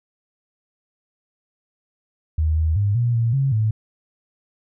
sine tone with pitch steps, 78.4 / 79.6 / 101.7 / 119.6 / 115.6 / 136.2 / 109.1 Hz, D#2 / D#2 / G#2 / A#2 / A#2 / C#3 / A2, +14 / +40 / -36 / +45 / -14 / -30 / -14 cents, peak -16 dBFS, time 2.38-3.71 s, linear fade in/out 5 ms, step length 190 ms, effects none

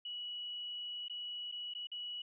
sine tone with dropouts, 2932 Hz, F#7, 16 cents flat, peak -40 dBFS, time 0.05-2.22 s, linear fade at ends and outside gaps 5 ms, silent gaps 1.083-1.097 / 1.516-1.522 / 1.738-1.749 / 1.871-1.916 s, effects none

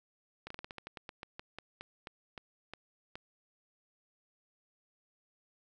slowing click train, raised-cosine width 0.3 ms, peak -27 dBFS, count 18, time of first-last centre 0.47-3.155 s, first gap 34 ms, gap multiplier 1.17, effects none

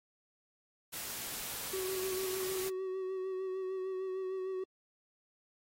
white noise, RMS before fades -41 dBFS, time 0.92-2.7 s, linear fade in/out 20 ms
triangle tone with vibrato, 376.8 Hz, F#4, 32 cents sharp, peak -33 dBFS, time 1.73-4.64 s, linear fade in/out 5 ms, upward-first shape sine, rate 6.6 Hz, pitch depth 26 cents each way
effects AAC 48 kbps

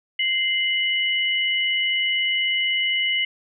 sine tone pair together, 2083 / 2952 Hz, C7 / F#7, -8 / -5 cents, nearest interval tritone, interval 603 cents, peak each -22 dBFS, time 0.19-3.25 s, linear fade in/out 5 ms, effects none

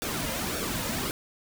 pink noise with flanger, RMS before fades -31 dBFS, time 0.02-1.11 s, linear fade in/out 0 ms, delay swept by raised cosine 0.98 to 2.68 ms, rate 1.8 Hz, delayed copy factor -0.6, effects none

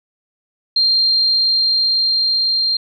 sine tone with level ramp, 4186 Hz, C8, in tune, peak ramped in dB -11 to -14 dBFS, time 0.76-2.77 s, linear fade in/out 5 ms, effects none

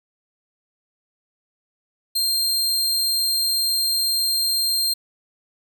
sawtooth tone, 4186 Hz, C8, in tune, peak -16 dBFS, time 2.15-4.94 s, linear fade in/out 10 ms, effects none

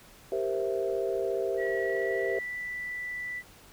sine chord, C dominant seventh, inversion second, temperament equal, 392 / 466.2 / 523.3 / 659.3 Hz, G4 / Bb4 / C5 / E5, 0 / 0 / 0 / 0 cents, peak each -30 / -33 / -33 / -34 dBFS, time 0.32-2.39 s, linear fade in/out 2 ms
sine tone with pitch glide, 1928 to 1975.3 Hz, B6 to B6, -42 to 0 cents, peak -33 dBFS, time 1.57-3.43 s, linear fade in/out 50 ms, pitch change +42 cents, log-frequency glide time 1.79-2.54 s
effects tanh soft clip ceiling -17 dBFS + pink hiss -54 dBFS RMS until 3.72 s

